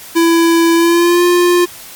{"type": "tone with pitch glide", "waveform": "square", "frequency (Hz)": [333.6, 352.4], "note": ["E4", "F4"], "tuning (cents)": [21, 16], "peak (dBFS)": -8, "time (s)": [0.15, 1.66], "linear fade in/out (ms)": 20, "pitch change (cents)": 95, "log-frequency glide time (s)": [0.74, 1.24], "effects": ["white hiss -33 dBFS RMS until 1.95 s", "MP3 96 kbps"]}